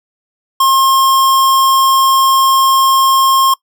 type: tone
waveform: square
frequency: 1070 Hz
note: C6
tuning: 38 cents sharp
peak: -8 dBFS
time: 0.6-3.54 s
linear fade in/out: 5 ms
effects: noise-tail reverb RT60 0.1 s tail -23 dB re dry